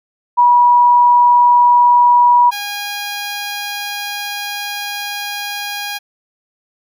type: tone pair in turn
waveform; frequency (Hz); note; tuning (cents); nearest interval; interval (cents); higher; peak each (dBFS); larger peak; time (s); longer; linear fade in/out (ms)
sine / 10% pulse; 969 / 817.7; B5 / G#5; -33 / -27; minor third; 294; first; -6 / -13; first; 0.37-2.51 / 2.51-5.99; second; 20
effects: none